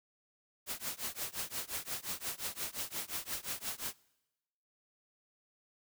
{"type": "noise with tremolo", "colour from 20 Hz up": "white", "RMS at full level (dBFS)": -36, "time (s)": [0.66, 3.94], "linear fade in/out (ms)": 50, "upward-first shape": "triangle", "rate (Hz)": 5.7, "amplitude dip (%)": 100, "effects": ["noise-tail reverb RT60 1.0 s tail -24 dB re dry"]}